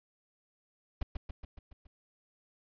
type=noise with echo; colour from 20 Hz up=brown; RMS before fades=-31 dBFS; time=1.01-1.03 s; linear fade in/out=5 ms; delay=140 ms; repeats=6; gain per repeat=-4 dB; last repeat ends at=1.87 s; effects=resampled to 11025 Hz